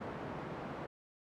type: band-pass noise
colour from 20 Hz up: pink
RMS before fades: -43 dBFS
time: 0-0.87 s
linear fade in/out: 20 ms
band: 130 to 1300 Hz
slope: 12 dB/octave
effects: none